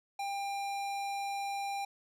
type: tone with hard clipping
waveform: sine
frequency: 797 Hz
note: G5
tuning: 28 cents sharp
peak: -36 dBFS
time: 0.19-1.85 s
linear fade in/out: 5 ms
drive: 18 dB
effects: none